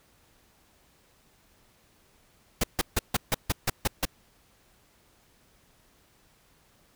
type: noise bursts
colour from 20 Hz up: pink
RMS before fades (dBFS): -24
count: 9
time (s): 2.61-4.053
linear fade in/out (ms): 5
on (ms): 27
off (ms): 150
effects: pink hiss -63 dBFS RMS until 6.95 s